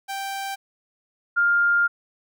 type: tone pair in turn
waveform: sawtooth / sine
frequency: 784 / 1403.4 Hz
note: G5 / F6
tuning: 0 / +8 cents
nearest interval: minor seventh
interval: 1008 cents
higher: second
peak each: -24 / -16 dBFS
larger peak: second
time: 0.08-0.56 / 1.36-1.88 s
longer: second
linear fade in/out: 20 ms
effects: none